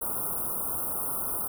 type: band-stop noise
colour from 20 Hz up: white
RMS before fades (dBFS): -31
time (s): 0.01-1.48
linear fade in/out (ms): 10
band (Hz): 1400 to 9100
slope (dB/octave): 96
effects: none